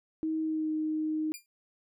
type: tone with pitch glide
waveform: sine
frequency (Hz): 316.7 to 310.9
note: D#4 to D#4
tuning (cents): +31 to -1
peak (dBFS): -28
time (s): 0.23-1.32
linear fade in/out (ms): 0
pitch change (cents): -32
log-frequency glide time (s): 0.41-0.7
type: tone with exponential decay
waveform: 10% pulse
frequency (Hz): 2401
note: D7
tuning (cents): +38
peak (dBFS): -27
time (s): 1.34-1.46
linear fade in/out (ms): 1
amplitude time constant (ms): 25
effects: none